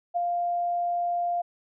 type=tone with ADSR envelope; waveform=sine; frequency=698.5 Hz; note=F5; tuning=in tune; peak=-21 dBFS; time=0.14-1.42 s; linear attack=28 ms; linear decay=7 ms; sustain=-3 dB; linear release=11 ms; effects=none